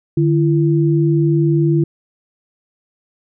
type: tone pair together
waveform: sine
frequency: 149.5 / 336.2 Hz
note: D3 / E4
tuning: +31 / +34 cents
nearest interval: octave + major second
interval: 1403 cents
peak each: -13 / -15 dBFS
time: 0.17-1.84 s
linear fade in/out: 5 ms
effects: none